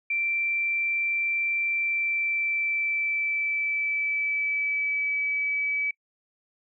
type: tone with pitch glide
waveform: sine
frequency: 2349 to 2291 Hz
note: D7 to D7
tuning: 0 to -44 cents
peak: -24 dBFS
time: 0.1-5.91 s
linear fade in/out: 5 ms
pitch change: -44 cents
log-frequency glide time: 1.68-5.19 s
effects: noise-tail reverb RT60 0.1 s tail -24 dB re dry